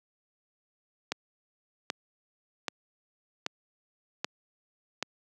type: click train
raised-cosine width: 0.2 ms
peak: -12 dBFS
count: 6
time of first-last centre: 1.12-5.026 s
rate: 1.28 Hz
effects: high-pass 200 Hz 12 dB/octave